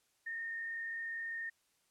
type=tone with frequency modulation; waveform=sine; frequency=1833 Hz; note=A#6; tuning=30 cents flat; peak=-38 dBFS; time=0.26-1.5 s; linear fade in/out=10 ms; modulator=34.8 Hz; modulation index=0.75; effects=white hiss -75 dBFS RMS until 1.9 s + low-pass 11000 Hz 12 dB/octave